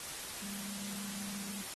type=tone in noise; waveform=sine; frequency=200 Hz; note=G3; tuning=35 cents sharp; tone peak=-43 dBFS; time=0.42-1.62 s; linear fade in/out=2 ms; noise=white; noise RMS=-43 dBFS; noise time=0-1.74 s; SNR=-3 dB; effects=AAC 32 kbps